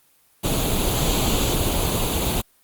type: noise with comb filter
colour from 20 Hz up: pink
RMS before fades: -21 dBFS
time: 0.43-2.42 s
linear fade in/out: 20 ms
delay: 0.28 ms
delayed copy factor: +0.65
effects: white hiss -59 dBFS RMS until 2.63 s + Opus 32 kbps